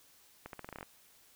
accelerating click train, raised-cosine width 0.5 ms, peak -28 dBFS, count 10, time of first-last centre 0.46-0.829 s, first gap 72 ms, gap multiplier 0.85, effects white hiss -63 dBFS RMS until 1.35 s

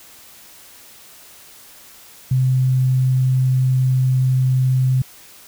sine tone, 129.4 Hz, C3, 19 cents flat, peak -13 dBFS, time 2.31-5.02 s, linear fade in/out 5 ms, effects white hiss -44 dBFS RMS until 5.47 s

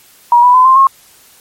sine tone with pitch steps, 956 / 985.7 / 1016.4 / 1048 / 1080.5 Hz, A#5 / B5 / B5 / C6 / C#6, +43 / -4 / +49 / +2 / -45 cents, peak -3 dBFS, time 0.32-0.87 s, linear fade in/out 2 ms, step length 110 ms, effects white hiss -44 dBFS RMS until 1.4 s + MP3 64 kbps

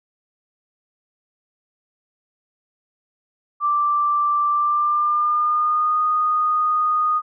sine tone with pitch glide, 1174.7 to 1235.2 Hz, D6 to D#6, 0 to -13 cents, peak -16 dBFS, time 3.6-7.22 s, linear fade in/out 50 ms, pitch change +87 cents, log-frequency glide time 4.5-6.01 s, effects none

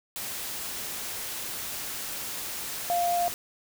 sine tone in noise, 698.5 Hz, F5, in tune, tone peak -23 dBFS, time 2.9-3.28 s, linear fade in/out 0 ms, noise white, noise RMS -35 dBFS, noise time 0.16-3.34 s, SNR +9 dB, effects none

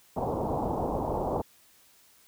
white low-pass noise, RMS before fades -30 dBFS, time 0.16-1.42 s, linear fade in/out 10 ms, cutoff 930 Hz, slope 48 dB/octave, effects white hiss -60 dBFS RMS until 2.27 s

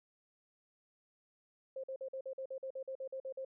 sine tone bursts, 530 Hz, C5, 22 cents sharp, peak -39 dBFS, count 14, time 1.76-3.449 s, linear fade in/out 5 ms, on 77 ms, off 47 ms, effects none

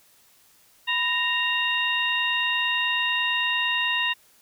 harmonic tone with a mistuned harmonic, 929 Hz, A#5, 6 cents flat, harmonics 1 / 2 / 3 / 4, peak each -30 / -26 / -25 / -30 dBFS, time 0.87-4.14 s, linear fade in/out 20 ms, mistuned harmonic 1, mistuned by +110 cents, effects white hiss -58 dBFS RMS until 4.41 s

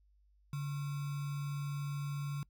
sine tone with sample-and-hold, 143.1 Hz, D3, 45 cents flat, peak -35 dBFS, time 0.53-2.43 s, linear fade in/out 2 ms, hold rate 1225 Hz, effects noise-tail reverb RT60 0.1 s tail -25 dB re dry + added 50 Hz sine -65 dBFS peak until 2.49 s

